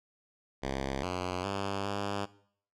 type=tone with pitch steps; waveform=5% pulse; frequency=67.4 / 90.8 / 98.8 / 100.8 Hz; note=C#2 / F#2 / G2 / G2; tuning=-48 / -32 / +14 / +49 cents; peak=-21 dBFS; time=0.62-2.26 s; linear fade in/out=20 ms; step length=410 ms; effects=noise-tail reverb RT60 0.6 s tail -19 dB re dry + low-pass 6000 Hz 12 dB/octave